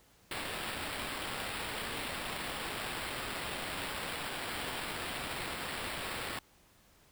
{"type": "noise with sample-and-hold", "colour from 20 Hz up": "violet", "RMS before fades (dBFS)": -39, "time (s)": [0.31, 6.39], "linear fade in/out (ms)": 2, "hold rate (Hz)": 6300, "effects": ["pink hiss -64 dBFS RMS until 7.11 s"]}